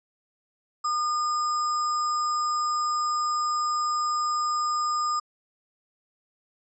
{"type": "tone with sample-and-hold", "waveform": "sine", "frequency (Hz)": 1212, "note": "D#6", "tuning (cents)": -46, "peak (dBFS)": -23, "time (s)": [0.84, 5.2], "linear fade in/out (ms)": 10, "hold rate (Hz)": 6300, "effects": ["resampled to 22050 Hz"]}